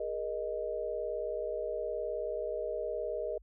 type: chord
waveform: sine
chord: Ab suspended second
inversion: none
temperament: equal with one note detuned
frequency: 415.3 / 474.3 / 622.3 Hz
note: Ab4 / Bb4 / Eb5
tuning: 0 / +30 / 0 cents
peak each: -39 / -37 / -36 dBFS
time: 0-3.38 s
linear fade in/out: 5 ms
effects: added 50 Hz sine -55 dBFS peak until 3.42 s